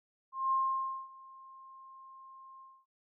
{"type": "tone with ADSR envelope", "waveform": "sine", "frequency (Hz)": 1062, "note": "C6", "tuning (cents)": 25, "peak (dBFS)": -26, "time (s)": [0.32, 2.86], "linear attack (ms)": 200, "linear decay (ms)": 560, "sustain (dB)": -24, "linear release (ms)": 250, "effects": ["noise-tail reverb RT60 0.2 s tail -22 dB re dry"]}